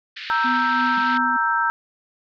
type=band-pass noise; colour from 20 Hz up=pink; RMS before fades=-34 dBFS; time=0.16-1.18 s; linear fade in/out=10 ms; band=1600 to 4500 Hz; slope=48 dB/octave
type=chord; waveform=sine; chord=E diminished; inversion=second; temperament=equal; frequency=932.3 / 1318.5 / 1568 Hz; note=Bb5 / E6 / G6; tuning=0 / 0 / 0 cents; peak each=-22 dBFS; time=0.3-1.7 s; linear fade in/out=0 ms
type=tone with tremolo; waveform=sine; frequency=250 Hz; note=B3; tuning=21 cents sharp; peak=-23 dBFS; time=0.44-1.37 s; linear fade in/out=10 ms; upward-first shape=triangle; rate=3.1 Hz; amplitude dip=55%
type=tone with exponential decay; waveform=sine; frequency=205 Hz; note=G#3; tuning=22 cents flat; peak=-30 dBFS; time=0.97-1.1 s; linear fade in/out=5 ms; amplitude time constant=27 ms
effects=none